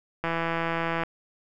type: click train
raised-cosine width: 0.5 ms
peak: -13 dBFS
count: 133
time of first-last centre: 0.24-1.035 s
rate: 166 Hz
effects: none